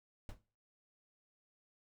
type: noise with exponential decay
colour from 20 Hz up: brown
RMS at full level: -39 dBFS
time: 0.29-0.41 s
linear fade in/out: 1 ms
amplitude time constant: 24 ms
effects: noise-tail reverb RT60 0.4 s tail -18 dB re dry